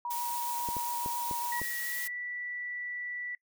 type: tone with vibrato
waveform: sine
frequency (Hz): 955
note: A#5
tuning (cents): +42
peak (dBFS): -32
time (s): 0.05-1.6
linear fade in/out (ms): 2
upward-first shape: sine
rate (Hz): 7.3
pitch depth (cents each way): 11
type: noise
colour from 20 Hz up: blue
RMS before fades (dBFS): -38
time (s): 0.1-2.08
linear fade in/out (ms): 10
type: clicks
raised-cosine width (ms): 2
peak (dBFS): -26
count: 5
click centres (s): 0.688 / 0.767 / 1.061 / 1.312 / 1.616
type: tone with pitch glide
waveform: sine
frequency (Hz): 1920 to 1961.5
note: B6 to B6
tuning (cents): -49 to -12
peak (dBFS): -35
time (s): 1.52-3.35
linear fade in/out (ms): 2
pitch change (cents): +37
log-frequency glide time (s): 1.78-2.11
effects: noise-tail reverb RT60 0.1 s tail -22 dB re dry